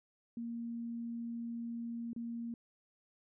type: tone with dropouts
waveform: sine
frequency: 233.5 Hz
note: A#3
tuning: 3 cents sharp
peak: -38 dBFS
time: 0.37-2.54 s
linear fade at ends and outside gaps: 2 ms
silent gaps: 2.132-2.162 s
effects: none